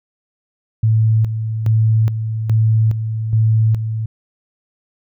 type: tone with tremolo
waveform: sine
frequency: 110.6 Hz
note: A2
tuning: 9 cents sharp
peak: -10 dBFS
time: 0.83-4.06 s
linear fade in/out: 5 ms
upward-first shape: square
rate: 1.2 Hz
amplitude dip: 60%
effects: none